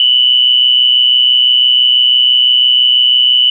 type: tone with amplitude modulation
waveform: sine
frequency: 2971 Hz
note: F#7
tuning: 6 cents sharp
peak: -3 dBFS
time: 0-3.5 s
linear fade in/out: 2 ms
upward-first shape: sine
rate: 126 Hz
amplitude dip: 65%
effects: none